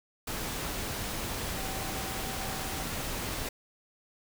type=tone in noise; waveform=sine; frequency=770 Hz; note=G5; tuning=31 cents flat; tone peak=-43 dBFS; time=1.56-2.83 s; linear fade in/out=5 ms; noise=pink; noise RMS=-35 dBFS; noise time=0.27-3.49 s; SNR=-11 dB; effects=none